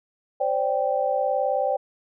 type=chord; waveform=sine; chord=C suspended second; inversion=none; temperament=equal with one note detuned; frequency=523.3 / 582.3 / 784 Hz; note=C5 / D5 / G5; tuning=0 / -15 / 0 cents; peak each=-25 dBFS; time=0.4-1.77 s; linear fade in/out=10 ms; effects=none